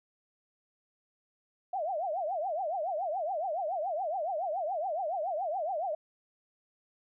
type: tone with vibrato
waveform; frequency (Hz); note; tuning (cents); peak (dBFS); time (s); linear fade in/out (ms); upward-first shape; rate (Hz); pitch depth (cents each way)
sine; 687; F5; -29; -30; 1.73-5.95; 5; triangle; 7.1; 290
effects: none